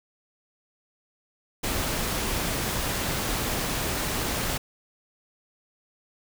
pink noise, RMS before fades -28 dBFS, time 1.63-4.58 s, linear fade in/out 10 ms, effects none

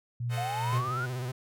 sine tone with tremolo, 120 Hz, B2, 49 cents flat, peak -28 dBFS, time 0.2-0.89 s, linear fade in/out 5 ms, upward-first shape sine, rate 2.4 Hz, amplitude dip 70%
10% pulse chord, A diminished seventh, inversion none, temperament equal, 440 / 523.3 / 622.3 / 740 Hz, A4 / C5 / Eb5 / Gb5, 0 / 0 / 0 / 0 cents, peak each -35 dBFS, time 0.29-0.82 s, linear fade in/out 50 ms
sine exponential sweep, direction up, 686 to 1477 Hz, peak -31 dBFS, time 0.37-1.06 s, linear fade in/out 10 ms
45% pulse tone with vibrato, 126.1 Hz, B2, 36 cents sharp, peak -32 dBFS, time 0.72-1.32 s, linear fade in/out 10 ms, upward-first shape square, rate 16 Hz, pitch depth 49 cents each way
effects none

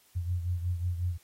sine beating tone pair, 87.6 / 93.1 Hz, F2 / F#2, +6 / +11 cents, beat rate 5.5 Hz, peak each -29 / -36 dBFS, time 0.15-1.18 s, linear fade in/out 20 ms, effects white hiss -63 dBFS RMS until 1.23 s + AAC 48 kbps

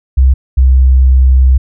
sine tone pair in turn, 65.41 / 64.85 Hz, C2 / C2, 0 / -15 cents, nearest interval unison, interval 15 cents, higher first, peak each -3 dBFS, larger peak neither, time 0.17-0.34 / 0.57-1.58 s, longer second, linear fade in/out 10 ms, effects none

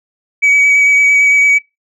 sine tone with vibrato, 2272 Hz, C#7, 42 cents sharp, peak -4 dBFS, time 0.42-1.59 s, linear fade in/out 20 ms, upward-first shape sine, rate 8.9 Hz, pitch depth 14 cents each way, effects noise-tail reverb RT60 0.2 s tail -21 dB re dry + tanh soft clip ceiling -5 dBFS

